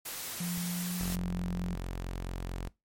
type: noise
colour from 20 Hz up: white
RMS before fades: -39 dBFS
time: 0.05-1.16 s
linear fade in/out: 10 ms
type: tone with pitch glide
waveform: sine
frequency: 174.61 to 178.28 Hz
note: F3 to F3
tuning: 0 to +36 cents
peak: -32 dBFS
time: 0.4-1.75 s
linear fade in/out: 5 ms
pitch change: +36 cents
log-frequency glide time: 0.57-0.96 s
type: clicks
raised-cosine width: 5 ms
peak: -33 dBFS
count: 2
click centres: 0.577 / 1.15 s
type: tone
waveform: sawtooth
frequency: 44.53 Hz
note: F1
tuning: 34 cents sharp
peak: -31 dBFS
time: 1-2.69 s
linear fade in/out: 10 ms
effects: noise-tail reverb RT60 0.2 s tail -21 dB re dry + MP3 64 kbps